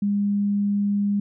sine tone, 202.9 Hz, G#3, 40 cents flat, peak -19 dBFS, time 0.02-1.2 s, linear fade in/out 5 ms, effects none

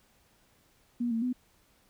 sine tone with pitch steps, 240 / 227.3 / 250.3 Hz, B3 / A#3 / B3, -49 / -43 / +23 cents, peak -27 dBFS, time 1-1.33 s, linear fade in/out 10 ms, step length 110 ms, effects pink hiss -66 dBFS RMS until 1.89 s

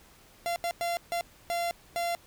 45% pulse tone bursts at uneven times, 688 Hz, F5, 26 cents flat, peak -28 dBFS, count 6, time 0.46-0.56 / 0.64-0.71 / 0.81-0.97 / 1.12-1.21 / 1.5-1.71 / 1.96-2.15 s, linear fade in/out 0 ms, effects pink hiss -57 dBFS RMS until 2.26 s

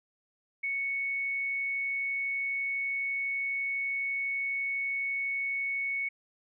sine tone, 2217 Hz, C#7, in tune, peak -29 dBFS, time 0.63-6.09 s, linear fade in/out 10 ms, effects none

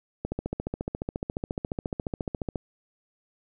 click train, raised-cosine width 2 ms, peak -16 dBFS, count 34, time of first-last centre 0.25-2.558 s, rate 14.3 Hz, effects none

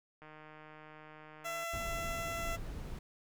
click train, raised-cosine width 0.5 ms, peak -38 dBFS, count 219, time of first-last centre 0.22-1.636 s, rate 154 Hz
15% pulse tone, 672 Hz, E5, 33 cents sharp, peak -31 dBFS, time 1.44-2.57 s, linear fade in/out 20 ms
brown noise, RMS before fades -42 dBFS, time 1.73-2.99 s, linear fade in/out 5 ms
effects none

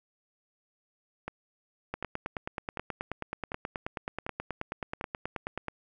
two click trains, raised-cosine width 0.5 ms, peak -18 / -20 dBFS, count 36 / 6, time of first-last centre 1.94-5.683 / 1.28-5.011 s, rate 9.35 / 1.34 Hz, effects none

